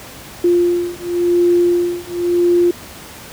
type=beating tone pair; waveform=sine; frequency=349.2 / 350.13 Hz; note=F4 / F4; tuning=0 / +4 cents; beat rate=0.93 Hz; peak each=-15 dBFS; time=0.44-2.71 s; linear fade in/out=5 ms; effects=pink hiss -35 dBFS RMS until 3.32 s + high-pass 60 Hz 12 dB/octave